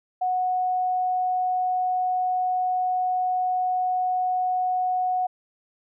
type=tone; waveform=sine; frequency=735 Hz; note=F#5; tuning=12 cents flat; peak=-21 dBFS; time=0.21-5.27 s; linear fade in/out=10 ms; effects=none